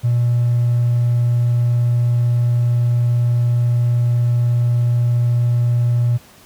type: tone with hard clipping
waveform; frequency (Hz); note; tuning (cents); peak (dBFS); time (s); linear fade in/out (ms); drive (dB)
triangle; 120; B2; -49; -13; 0.03-6.18; 20; 4
effects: pink hiss -46 dBFS RMS until 6.45 s + high-pass 60 Hz 12 dB/octave